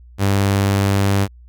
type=tone; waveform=sawtooth; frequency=99 Hz; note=G2; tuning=18 cents sharp; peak=-10 dBFS; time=0.18-1.28 s; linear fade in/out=50 ms; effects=added 60 Hz sine -40 dBFS peak until 1.48 s